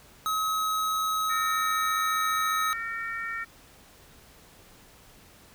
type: tone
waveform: square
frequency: 1277 Hz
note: D#6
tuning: 45 cents sharp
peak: -26 dBFS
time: 0.26-2.73 s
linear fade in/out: 0 ms
type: harmonic tone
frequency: 457.2 Hz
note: A#4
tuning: 34 cents flat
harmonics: 3 / 4 / 5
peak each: -35 / -33 / -39 dBFS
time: 1.29-3.45 s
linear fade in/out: 20 ms
effects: pink hiss -54 dBFS RMS until 5.54 s